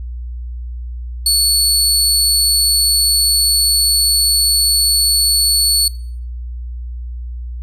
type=tone; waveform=25% pulse; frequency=4425 Hz; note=C#8; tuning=4 cents flat; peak=-6 dBFS; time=1.26-5.88 s; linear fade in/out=2 ms; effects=noise-tail reverb RT60 0.6 s tail -22 dB re dry + added 60 Hz sine -23 dBFS peak until 7.62 s